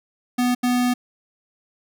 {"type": "tone bursts at uneven times", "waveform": "square", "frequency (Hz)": 246.9, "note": "B3", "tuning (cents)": 0, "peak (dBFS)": -18, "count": 2, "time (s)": [[0.38, 0.55], [0.63, 0.94]], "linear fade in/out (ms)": 10, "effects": []}